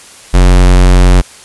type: tone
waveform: square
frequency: 45.45 Hz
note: F#1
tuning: 30 cents flat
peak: -3 dBFS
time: 0.33-1.22 s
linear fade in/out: 20 ms
effects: white hiss -35 dBFS RMS until 1.44 s + resampled to 24000 Hz